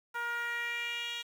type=tone with band-pass filter sweep; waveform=10% pulse; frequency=473.3 Hz; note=A#4; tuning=26 cents sharp; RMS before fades=-36 dBFS; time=0.14-1.23 s; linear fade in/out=20 ms; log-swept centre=1200 to 3600 Hz; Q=2.8; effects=9-bit